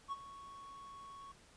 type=tone with ADSR envelope; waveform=triangle; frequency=1108.7 Hz; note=C#6; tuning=in tune; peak=-34 dBFS; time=0.08-1.32 s; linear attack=40 ms; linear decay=32 ms; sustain=-14 dB; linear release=6 ms; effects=pink hiss -63 dBFS RMS until 1.56 s + resampled to 22050 Hz